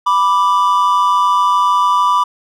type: tone pair together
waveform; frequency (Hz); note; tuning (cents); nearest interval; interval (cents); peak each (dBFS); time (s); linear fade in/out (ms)
triangle; 987.8 / 1174.7; B5 / D6; 0 / 0; minor third; 300; -11; 0.06-2.24; 10
effects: none